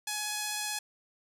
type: tone with vibrato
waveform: 5% pulse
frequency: 842 Hz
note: G#5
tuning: 24 cents sharp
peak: -20 dBFS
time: 0.07-0.79 s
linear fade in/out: 5 ms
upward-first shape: triangle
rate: 16 Hz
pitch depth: 10 cents each way
effects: none